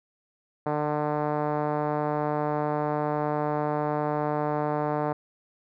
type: tone with low-pass filter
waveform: 5% pulse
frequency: 149.5 Hz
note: D3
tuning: 31 cents sharp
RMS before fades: -27 dBFS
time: 0.66-5.13 s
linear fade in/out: 5 ms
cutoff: 780 Hz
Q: 1.2
effects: none